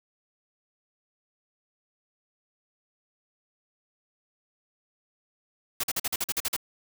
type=noise bursts; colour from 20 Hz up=white; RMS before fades=-28 dBFS; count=10; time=5.8-6.565 s; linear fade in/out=5 ms; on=36 ms; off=45 ms; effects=none